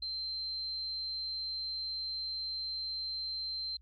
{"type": "tone", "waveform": "sine", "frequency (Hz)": 4122, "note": "C8", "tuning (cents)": -27, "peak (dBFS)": -35, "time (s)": [0.02, 3.77], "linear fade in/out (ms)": 5, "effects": ["added 60 Hz sine -57 dBFS peak until 3.81 s", "AAC 48 kbps"]}